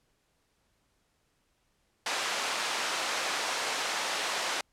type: band-pass noise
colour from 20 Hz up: pink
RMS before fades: -32 dBFS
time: 2.06-4.61 s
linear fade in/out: 2 ms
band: 700 to 6900 Hz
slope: 12 dB/octave
effects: pink hiss -73 dBFS RMS until 4.72 s + low-pass 11000 Hz 12 dB/octave